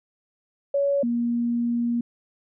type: tone pair in turn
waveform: sine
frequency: 562 / 237 Hz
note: C#5 / A#3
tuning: +24 / +29 cents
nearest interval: octave + minor third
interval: 1495 cents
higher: first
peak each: -19 / -21 dBFS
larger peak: first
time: 0.74-1.03 / 1.03-2.01 s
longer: second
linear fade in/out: 5 ms
effects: none